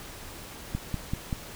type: click train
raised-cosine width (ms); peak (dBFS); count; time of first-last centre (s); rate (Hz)
5; -16; 4; 0.75-1.328; 5.19
effects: pink hiss -43 dBFS RMS until 1.55 s